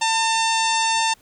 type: harmonic tone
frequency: 899 Hz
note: A5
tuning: 37 cents sharp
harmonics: 1 / 2 / 3 / 4 / 5 / 6 / 7 / 8 / 9 / 10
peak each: -20 / -28 / -26 / -27 / -30 / -31 / -31 / -32 / -35 / -35 dBFS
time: 0.01-1.14 s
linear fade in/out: 10 ms
effects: pink hiss -55 dBFS RMS until 1.21 s